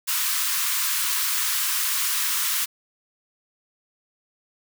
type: high-pass noise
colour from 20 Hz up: white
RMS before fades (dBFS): -24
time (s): 0.07-2.66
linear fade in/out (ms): 20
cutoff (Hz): 960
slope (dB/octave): 96
effects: none